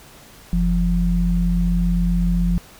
sine tone pair together, 46.3 / 173.9 Hz, F#1 / F3, +2 / -7 cents, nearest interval octave + major seventh, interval 2291 cents, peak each -18 dBFS, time 0.53-2.58 s, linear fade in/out 0 ms, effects pink hiss -45 dBFS RMS until 2.79 s

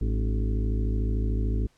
harmonic tone with a mistuned harmonic, 53.5 Hz, A1, 48 cents flat, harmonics 1 / 2 / 4 / 5 / 6 / 7 / 8, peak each -24 / -30 / -36 / -38 / -40 / -41 / -42 dBFS, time 0.01-1.67 s, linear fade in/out 5 ms, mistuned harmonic 6, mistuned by -86 cents, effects pink hiss -65 dBFS RMS until 1.77 s + low-pass 9000 Hz 12 dB/octave

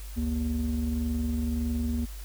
triangle ring-modulated tone, 82.41 Hz, E2, in tune, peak -21 dBFS, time 0.16-2.06 s, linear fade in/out 20 ms, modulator 154 Hz, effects added 50 Hz sine -37 dBFS peak until 2.24 s + white hiss -49 dBFS RMS until 2.24 s

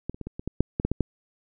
clicks, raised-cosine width 3 ms, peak -16 / -28 / -21 / -21 / -21 / -16 / -6 / -12 / -10 / -11 / -9 dBFS, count 11, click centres 0.096 / 0.145 / 0.213 / 0.27 / 0.395 / 0.476 / 0.606 / 0.799 / 0.85 / 0.916 / 1.007 s, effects none

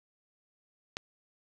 click, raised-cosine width 0.2 ms, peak -17 dBFS, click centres 0.969 s, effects none

